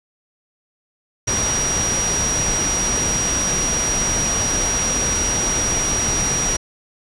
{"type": "tone in noise", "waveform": "sine", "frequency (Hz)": 5750, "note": "F8", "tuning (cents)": 50, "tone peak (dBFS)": -19, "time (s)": [1.27, 6.57], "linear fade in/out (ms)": 10, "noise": "pink", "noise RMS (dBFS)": -23, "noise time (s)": [1.27, 6.57], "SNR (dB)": 1, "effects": ["resampled to 24000 Hz"]}